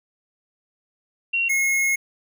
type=tone pair in turn; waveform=sine / square; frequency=2744 / 2165 Hz; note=F7 / C#7; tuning=-31 / -41 cents; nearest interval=major third; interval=410 cents; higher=first; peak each=-19 dBFS; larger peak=neither; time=1.33-1.49 / 1.49-1.96 s; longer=second; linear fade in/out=10 ms; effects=none